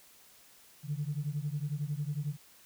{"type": "beating tone pair", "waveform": "sine", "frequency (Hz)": [142.2, 153.2], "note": ["C#3", "D#3"], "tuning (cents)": [45, -27], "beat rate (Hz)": 11, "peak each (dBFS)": [-34, -35], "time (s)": [0.83, 2.37], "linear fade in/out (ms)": 50, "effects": ["tanh soft clip ceiling -25 dBFS", "white hiss -59 dBFS RMS until 2.65 s"]}